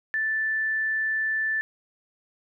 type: tone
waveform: sine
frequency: 1760 Hz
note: A6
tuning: in tune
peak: -23 dBFS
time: 0.14-1.61 s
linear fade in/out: 0 ms
effects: none